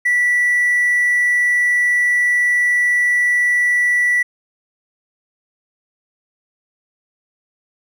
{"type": "tone with hard clipping", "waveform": "triangle", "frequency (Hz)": 1959, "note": "B6", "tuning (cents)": -15, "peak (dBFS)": -13, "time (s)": [0.05, 4.23], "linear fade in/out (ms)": 10, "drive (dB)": 4, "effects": []}